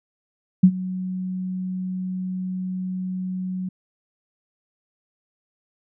sine tone with ADSR envelope, 185 Hz, F#3, in tune, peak -6 dBFS, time 0.63-3.69 s, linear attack 9 ms, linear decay 66 ms, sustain -19 dB, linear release 6 ms, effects none

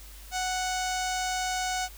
sawtooth tone with low-pass filter, 740 Hz, F#5, in tune, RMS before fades -30 dBFS, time 0.31-1.89 s, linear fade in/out 50 ms, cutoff 6900 Hz, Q 2.7, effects added 50 Hz sine -45 dBFS peak until 1.97 s + white hiss -50 dBFS RMS until 1.97 s

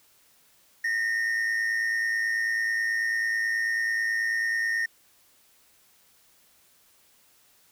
triangle tone pair together, 1836 / 1945.2 Hz, A#6 / B6, -27 / -27 cents, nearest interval minor second, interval 100 cents, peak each -23 / -31 dBFS, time 0.84-4.86 s, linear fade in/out 5 ms, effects white hiss -61 dBFS RMS until 7.71 s

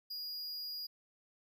square tone with amplitude modulation, 4871 Hz, D#8, 38 cents flat, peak -39 dBFS, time 0.1-0.87 s, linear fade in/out 10 ms, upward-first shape sine, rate 242 Hz, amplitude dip 30%, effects none

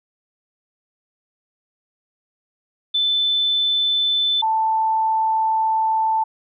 sine tone pair in turn, 3520 / 883.6 Hz, A7 / A5, 0 / +7 cents, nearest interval 2 octaves, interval 2393 cents, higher first, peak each -16 dBFS, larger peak neither, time 2.94-4.42 / 4.42-6.24 s, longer second, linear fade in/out 10 ms, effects none

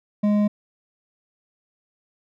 triangle tone with hard clipping, 207.7 Hz, G#3, in tune, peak -18 dBFS, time 0.23-0.48 s, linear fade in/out 10 ms, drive 11 dB, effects none

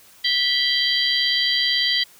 sine tone cluster, 1968 / 3108 / 3246 / 3952 / 4689 Hz, B6 / G7 / G#7 / B7 / D8, -7 / -16 / -40 / 0 / -4 cents, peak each -24 dBFS, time 0.24-2.04 s, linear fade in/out 10 ms, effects white hiss -50 dBFS RMS until 2.19 s

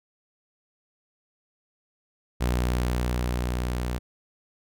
sawtooth tone with level ramp, 61.1 Hz, B1, 18 cents flat, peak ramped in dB -18 to -23 dBFS, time 2.4-3.99 s, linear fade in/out 20 ms, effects none

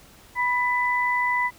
sine tone pair together, 984 / 1996.6 Hz, B5 / B6, -7 / +18 cents, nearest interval octave, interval 1225 cents, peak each -23 dBFS, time 0.35-1.51 s, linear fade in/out 50 ms, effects pink hiss -51 dBFS RMS until 1.58 s

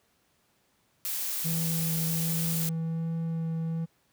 blue noise, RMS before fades -32 dBFS, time 1.05-2.69 s, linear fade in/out 0 ms
triangle tone with vibrato, 163.9 Hz, E3, 10 cents flat, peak -26 dBFS, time 1.44-3.86 s, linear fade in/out 20 ms, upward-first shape sine, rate 1.3 Hz, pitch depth 9 cents each way
effects pink hiss -69 dBFS RMS until 4.12 s + high-pass 80 Hz 12 dB/octave

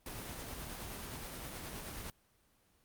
pink noise with tremolo, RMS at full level -43 dBFS, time 0.06-2.1 s, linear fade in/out 2 ms, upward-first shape sine, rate 9.5 Hz, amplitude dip 25%, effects pink hiss -71 dBFS RMS until 2.84 s + Opus 24 kbps

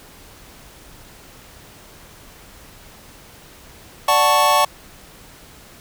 square chord, D major seventh, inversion none, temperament equal, 587.3 / 740 / 880 / 1108.7 Hz, D5 / F#5 / A5 / C#6, 0 / 0 / 0 / 0 cents, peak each -21 / -21 / -19 / -17 dBFS, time 4.08-4.65 s, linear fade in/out 5 ms, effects pink hiss -44 dBFS RMS until 5.8 s

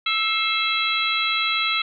harmonic tone with a mistuned harmonic, 659.3 Hz, E5, in tune, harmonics 2 / 3 / 4 / 5 / 6, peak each -26 / -26 / -26 / -26 / -26 dBFS, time 0.06-1.82 s, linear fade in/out 5 ms, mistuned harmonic 3, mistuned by +130 cents, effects none

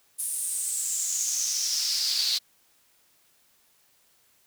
brown noise with high-pass filter sweep, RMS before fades -28 dBFS, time 0.18-2.39 s, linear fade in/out 20 ms, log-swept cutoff 10000 to 4200 Hz, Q 6.2, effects white hiss -64 dBFS RMS until 4.46 s

